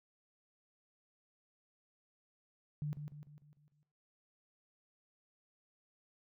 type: tone with echo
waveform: sine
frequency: 148.5 Hz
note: D3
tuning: 20 cents sharp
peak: -35 dBFS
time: 2.82-2.93 s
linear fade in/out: 0 ms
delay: 150 ms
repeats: 6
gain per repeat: -6 dB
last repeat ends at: 3.83 s
effects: noise-tail reverb RT60 0.6 s tail -18 dB re dry